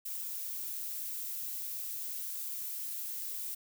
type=noise; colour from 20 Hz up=violet; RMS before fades=-39 dBFS; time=0.05-3.55 s; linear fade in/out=10 ms; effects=none